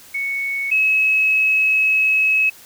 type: tone pair in turn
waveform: sine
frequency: 2217 / 2571 Hz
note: C#7 / E7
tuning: 0 / -44 cents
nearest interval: minor third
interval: 256 cents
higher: second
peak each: -20 / -13 dBFS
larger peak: second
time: 0.14-0.71 / 0.71-2.5 s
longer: second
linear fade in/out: 10 ms
effects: white hiss -44 dBFS RMS until 2.65 s